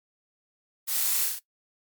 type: noise with echo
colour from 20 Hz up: blue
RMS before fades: -29 dBFS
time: 0.87-1.26 s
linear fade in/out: 20 ms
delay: 34 ms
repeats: 4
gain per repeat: -2 dB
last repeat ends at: 1.396 s
effects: noise-tail reverb RT60 0.1 s tail -17 dB re dry + MP3 96 kbps